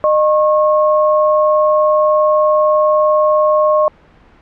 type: tone pair together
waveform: sine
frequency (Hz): 611 / 1087.7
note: D#5 / C#6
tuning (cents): -32 / -33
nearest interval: minor seventh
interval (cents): 999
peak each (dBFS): -10 / -14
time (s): 0.04-3.88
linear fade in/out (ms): 0
effects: pink hiss -46 dBFS RMS until 4.41 s + low-pass 2000 Hz 12 dB/octave